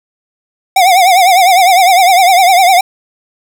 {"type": "tone with vibrato", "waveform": "square", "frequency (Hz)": 737, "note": "F#5", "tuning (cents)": -7, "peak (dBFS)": -5, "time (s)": [0.76, 2.81], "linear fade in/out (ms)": 5, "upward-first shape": "triangle", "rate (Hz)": 9.9, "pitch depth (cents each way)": 130, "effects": []}